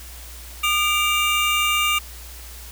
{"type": "tone cluster", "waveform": "square", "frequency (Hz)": [1218, 2333, 2805], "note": ["D#6", "D7", "F7"], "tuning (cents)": [-37, -12, 7], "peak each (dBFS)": -23, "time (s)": [0.63, 1.99], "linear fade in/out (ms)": 10, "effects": ["added 60 Hz sine -38 dBFS peak until 2.71 s", "white hiss -41 dBFS RMS until 2.71 s"]}